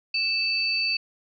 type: tone pair together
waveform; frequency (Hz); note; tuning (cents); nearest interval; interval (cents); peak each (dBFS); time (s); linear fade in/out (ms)
sine; 2637 / 4557; E7 / C#8; 0 / +47; major sixth; 947; -25; 0.14-0.97; 5
effects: none